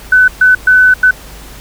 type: tone bursts at uneven times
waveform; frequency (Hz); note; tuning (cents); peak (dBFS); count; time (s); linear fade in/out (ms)
sine; 1505; F#6; +29; -3; 4; 0.12-0.28 / 0.41-0.55 / 0.67-0.94 / 1.03-1.11; 5
effects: added 50 Hz sine -32 dBFS peak until 1.6 s + pink hiss -34 dBFS RMS until 1.6 s